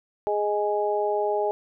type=harmonic tone; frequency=207.7 Hz; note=G#3; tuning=in tune; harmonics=2 / 3 / 4; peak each=-25 / -27 / -27 dBFS; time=0.27-1.51 s; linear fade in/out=0 ms; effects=none